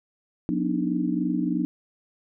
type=tone cluster; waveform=sine; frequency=180.3 / 243.2 / 287.5 / 310.8 Hz; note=F#3 / B3 / D4 / D#4; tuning=-45 / -26 / -37 / -2 cents; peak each=-28 dBFS; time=0.49-1.65 s; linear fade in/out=0 ms; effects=none